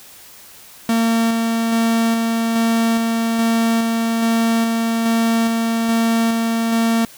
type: tone with tremolo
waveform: 45% pulse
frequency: 228.2 Hz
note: A#3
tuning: 37 cents flat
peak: -14 dBFS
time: 0.89-7.05 s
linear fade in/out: 2 ms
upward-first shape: square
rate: 1.2 Hz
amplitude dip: 25%
effects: white hiss -42 dBFS RMS until 7.17 s